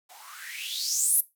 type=noise with band-pass filter sweep; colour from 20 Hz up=violet; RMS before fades=-29 dBFS; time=0.09-1.21 s; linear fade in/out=10 ms; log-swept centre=680 to 12000 Hz; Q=6.7; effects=noise-tail reverb RT60 0.2 s tail -17 dB re dry